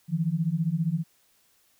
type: beating tone pair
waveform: sine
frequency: 155.56 / 170.56 Hz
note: D#3 / F3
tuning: 0 / -41 cents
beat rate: 15 Hz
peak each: -27 / -26 dBFS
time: 0.08-1.04 s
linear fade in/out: 50 ms
effects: white hiss -65 dBFS RMS until 1.79 s